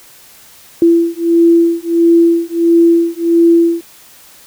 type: beating tone pair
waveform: sine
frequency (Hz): 335.9 / 337.4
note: E4 / E4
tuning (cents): +33 / +40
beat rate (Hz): 1.5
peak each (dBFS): -10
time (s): 0.82-3.81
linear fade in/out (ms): 2
effects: white hiss -41 dBFS RMS until 4.46 s